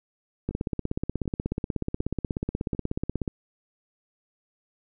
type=two click trains; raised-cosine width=3 ms; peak=-14 / -24 dBFS; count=47 / 4; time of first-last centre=0.49-3.278 / 0.51-2.749 s; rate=16.5 / 1.34 Hz; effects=none